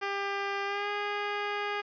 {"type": "tone with pitch glide", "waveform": "10% pulse", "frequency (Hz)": [398.5, 410.7], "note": ["G4", "G#4"], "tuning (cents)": [28, -19], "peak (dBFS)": -22, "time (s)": [0.01, 1.82], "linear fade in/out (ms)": 20, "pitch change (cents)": 53, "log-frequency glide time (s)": [0.65, 0.89], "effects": ["resampled to 11025 Hz", "10-bit"]}